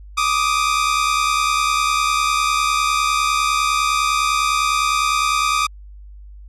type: tone pair together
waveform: sawtooth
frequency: 1174.7 / 1244.6 Hz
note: D6 / D#6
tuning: 0 / 0 cents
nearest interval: minor second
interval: 100 cents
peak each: -15 dBFS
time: 0.17-5.67 s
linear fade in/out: 10 ms
effects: added 50 Hz sine -36 dBFS peak until 6.48 s + low-pass 9000 Hz 12 dB/octave